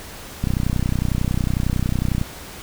click train, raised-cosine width 5 ms, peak -8 dBFS, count 56, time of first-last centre 0.44-2.214 s, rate 31 Hz, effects pink hiss -37 dBFS RMS until 2.62 s

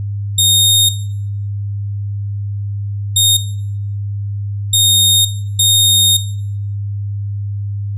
20% pulse tone bursts at uneven times, 3700 Hz, A#7, 14 cents flat, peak -3 dBFS, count 4, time 0.38-0.89 / 3.16-3.37 / 4.73-5.25 / 5.59-6.17 s, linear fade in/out 5 ms, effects noise-tail reverb RT60 0.7 s tail -18 dB re dry + added 101 Hz sine -18 dBFS peak until 7.97 s

